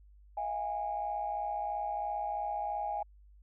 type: tone cluster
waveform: sine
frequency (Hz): 644 / 707 / 822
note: E5 / F5 / G#5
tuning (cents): -41 / +21 / -18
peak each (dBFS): -40 / -40 / -33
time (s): 0.37-3.03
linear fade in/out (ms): 5
effects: tanh soft clip ceiling -24 dBFS + added 50 Hz sine -55 dBFS peak until 3.42 s